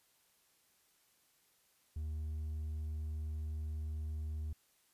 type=tone with hard clipping; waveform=sine; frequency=77.1 Hz; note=D#2; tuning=15 cents flat; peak=-38 dBFS; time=1.96-4.53 s; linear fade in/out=5 ms; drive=2 dB; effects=white hiss -72 dBFS RMS until 4.93 s + resampled to 32000 Hz